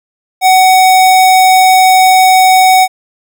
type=tone; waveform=square; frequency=749 Hz; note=F#5; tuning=21 cents sharp; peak=-4 dBFS; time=0.41-2.88 s; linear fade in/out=50 ms; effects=none